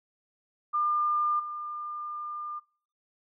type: tone with level steps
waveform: sine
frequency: 1202 Hz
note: D6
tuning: 40 cents sharp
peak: -24 / -34 dBFS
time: 0.73-2.6 s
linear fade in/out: 20 ms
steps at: 1.39 s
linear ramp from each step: 10 ms
effects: noise-tail reverb RT60 0.5 s tail -23 dB re dry